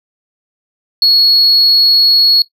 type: tone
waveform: triangle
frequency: 4344 Hz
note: C#8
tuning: 36 cents flat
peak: -3 dBFS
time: 1.02-2.42 s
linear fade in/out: 2 ms
effects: noise-tail reverb RT60 0.1 s tail -18 dB re dry + tanh soft clip ceiling -2 dBFS